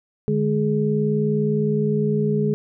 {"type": "tone cluster", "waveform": "sine", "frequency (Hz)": [149.5, 209.1, 420.6], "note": ["D3", "G#3", "G#4"], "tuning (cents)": [31, 12, 22], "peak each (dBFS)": -22, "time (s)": [0.28, 2.54], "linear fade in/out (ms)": 0, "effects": []}